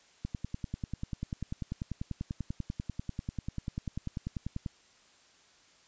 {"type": "click train", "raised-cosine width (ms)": 5, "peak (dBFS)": -22, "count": 46, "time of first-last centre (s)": [0.25, 4.662], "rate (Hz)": 10.2, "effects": ["white hiss -62 dBFS RMS until 5.87 s", "resampled to 16000 Hz"]}